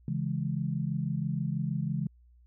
sine chord, C# minor, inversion none, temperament equal, 138.59 / 164.81 / 207.7 Hz, C#3 / E3 / G#3, 0 / 0 / 0 cents, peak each -32 / -32 / -35 dBFS, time 0.08-2.07 s, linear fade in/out 2 ms, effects added 60 Hz sine -56 dBFS peak until 2.46 s

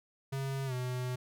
square tone with pitch glide, 135.7 to 125.88 Hz, C#3 to B2, -36 to +33 cents, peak -34 dBFS, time 0.32-1.16 s, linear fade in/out 10 ms, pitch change -131 cents, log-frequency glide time 0.66-0.73 s, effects none

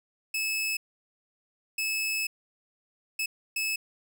sawtooth tone bursts at uneven times, 2600 Hz, E7, 24 cents flat, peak -24 dBFS, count 4, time 0.34-0.77 / 1.78-2.27 / 3.19-3.26 / 3.56-3.76 s, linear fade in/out 5 ms, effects none

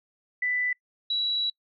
sine tone pair in turn, 1988 / 3912 Hz, B6 / B7, +11 / -17 cents, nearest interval octave, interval 1172 cents, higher second, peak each -24 dBFS, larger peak neither, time 0.42-0.73 / 1.1-1.5 s, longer second, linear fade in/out 5 ms, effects noise-tail reverb RT60 0.1 s tail -24 dB re dry

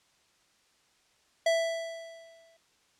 square tone with exponential decay, 661 Hz, E5, 5 cents sharp, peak -22 dBFS, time 1.46-2.57 s, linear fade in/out 5 ms, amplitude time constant 240 ms, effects white hiss -67 dBFS RMS until 2.99 s + low-pass 7000 Hz 12 dB/octave

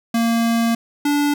square tone pair in turn, 230.8 / 290.1 Hz, A#3 / D4, -17 / -21 cents, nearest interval major third, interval 396 cents, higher second, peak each -16 dBFS, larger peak neither, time 0.14-0.75 / 1.05-1.34 s, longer first, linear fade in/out 5 ms, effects none

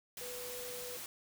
sine tone in noise, 493.9 Hz, B4, in tune, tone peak -45 dBFS, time 0.21-0.97 s, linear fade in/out 2 ms, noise white, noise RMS -45 dBFS, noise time 0.17-1.06 s, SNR -3 dB, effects none

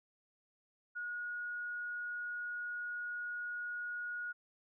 sine tone, 1447 Hz, F#6, 39 cents flat, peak -38 dBFS, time 0.95-4.33 s, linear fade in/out 20 ms, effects none

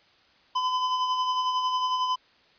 square tone with tremolo, 1013 Hz, B5, 44 cents sharp, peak -23 dBFS, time 0.55-2.16 s, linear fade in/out 10 ms, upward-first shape sine, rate 11 Hz, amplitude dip 40%, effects white hiss -60 dBFS RMS until 2.58 s + resampled to 11025 Hz

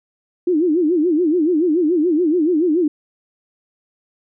sine tone with vibrato, 329.6 Hz, E4, in tune, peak -13 dBFS, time 0.47-2.88 s, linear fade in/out 5 ms, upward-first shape sine, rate 7 Hz, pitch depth 190 cents each way, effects none

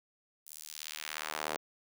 sawtooth tone with high-pass filter sweep, 76.9 Hz, D#2, 20 cents flat, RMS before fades -41 dBFS, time 0.46-1.57 s, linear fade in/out 10 ms, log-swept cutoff 10000 to 520 Hz, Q 0.92, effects none

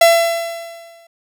45% pulse tone with exponential decay, 673 Hz, E5, 36 cents sharp, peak -5 dBFS, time 0.01-1.07 s, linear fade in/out 5 ms, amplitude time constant 230 ms, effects none

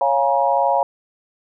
sine chord, Bb minor seventh, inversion first, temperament equal with one note detuned, 554.4 / 698.5 / 830.6 / 951.9 Hz, Db5 / F5 / Ab5 / Bb5, 0 / 0 / 0 / +36 cents, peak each -20 dBFS, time 0.01-0.83 s, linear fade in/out 2 ms, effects none

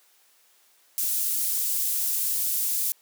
pink high-pass noise, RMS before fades -26 dBFS, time 0.98-2.92 s, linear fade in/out 0 ms, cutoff 11000 Hz, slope 12 dB/octave, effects white hiss -61 dBFS RMS until 3.01 s + high-pass 400 Hz 12 dB/octave

